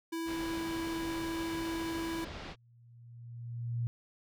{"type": "tone", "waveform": "square", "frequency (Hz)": 329.6, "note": "E4", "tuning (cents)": 0, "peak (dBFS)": -35, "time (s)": [0.12, 2.25], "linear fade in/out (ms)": 10}
{"type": "low-pass noise", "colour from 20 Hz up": "pink", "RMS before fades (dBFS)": -44, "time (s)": [0.25, 2.56], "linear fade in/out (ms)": 50, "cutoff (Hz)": 4700, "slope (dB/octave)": 24}
{"type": "tone with exponential growth", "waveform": "sine", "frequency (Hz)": 118.2, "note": "A#2", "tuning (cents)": 24, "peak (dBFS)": -29, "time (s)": [2.3, 3.87], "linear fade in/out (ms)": 0, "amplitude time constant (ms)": 340}
{"effects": []}